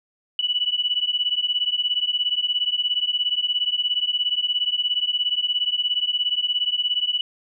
sine beating tone pair, 2947 / 2964 Hz, F#7 / F#7, -8 / +2 cents, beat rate 17 Hz, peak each -23 dBFS, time 0.39-7.21 s, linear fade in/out 2 ms, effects none

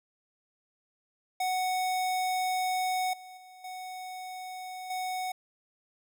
square tone with level steps, 741 Hz, F#5, 2 cents sharp, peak -28 / -46 / -50 / -39 / -32 dBFS, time 1.4-5.32 s, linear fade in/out 5 ms, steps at 3.13 / 3.37 / 3.64 / 4.9 s, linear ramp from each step 5 ms, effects none

